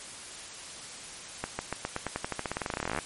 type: accelerating click train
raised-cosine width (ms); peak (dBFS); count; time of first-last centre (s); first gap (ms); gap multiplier
0.5; -15; 29; 1.44-2.988; 150; 0.91
effects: white hiss -43 dBFS RMS until 3.05 s + MP3 48 kbps